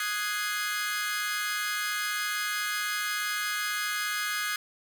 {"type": "chord", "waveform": "sawtooth", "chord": "Ab dominant seventh", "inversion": "second", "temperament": "equal", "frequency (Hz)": [1244.5, 1480, 1661.2, 2093], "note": ["Eb6", "Gb6", "Ab6", "C7"], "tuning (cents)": [0, 0, 0, 0], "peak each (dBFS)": [-31, -32, -29, -32], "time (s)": [0, 4.56], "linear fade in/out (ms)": 2, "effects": []}